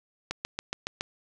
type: click train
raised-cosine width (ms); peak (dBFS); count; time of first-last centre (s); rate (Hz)
0.2; -13; 6; 0.31-1.009; 7.15
effects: none